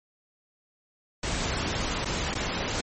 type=noise with dropouts; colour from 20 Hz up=pink; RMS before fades=-29 dBFS; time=1.23-2.81 s; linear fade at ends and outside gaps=5 ms; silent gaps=2.047-2.055 / 2.343-2.351 s; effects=MP3 32 kbps